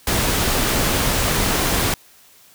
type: noise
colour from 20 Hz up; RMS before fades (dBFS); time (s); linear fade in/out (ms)
pink; -19; 0.07-1.94; 2
effects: white hiss -50 dBFS RMS until 2.54 s